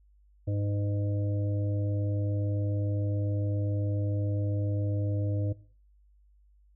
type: harmonic tone with a mistuned harmonic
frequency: 102.2 Hz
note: G#2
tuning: 27 cents flat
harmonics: 1 / 3 / 5 / 6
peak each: -27 / -37 / -41 / -43 dBFS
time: 0.47-5.53 s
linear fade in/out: 10 ms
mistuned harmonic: 5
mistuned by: -17 cents
effects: noise-tail reverb RT60 0.4 s tail -17 dB re dry + added 50 Hz sine -58 dBFS peak until 6.75 s